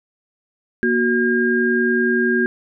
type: tone cluster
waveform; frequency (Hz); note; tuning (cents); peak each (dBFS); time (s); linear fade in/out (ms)
sine; 237.8 / 368.4 / 1616; A#3 / F#4 / G#6; +35 / -7 / -48; -19; 0.83-2.46; 0
effects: none